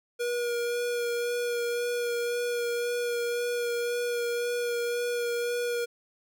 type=tone with vibrato; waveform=square; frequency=478.8 Hz; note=A#4; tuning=46 cents sharp; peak=-28 dBFS; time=0.19-5.86 s; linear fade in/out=20 ms; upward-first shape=sine; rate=1.9 Hz; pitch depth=15 cents each way; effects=none